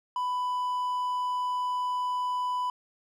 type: tone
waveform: triangle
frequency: 995 Hz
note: B5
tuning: 13 cents sharp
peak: -25 dBFS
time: 0.16-2.7 s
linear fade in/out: 2 ms
effects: none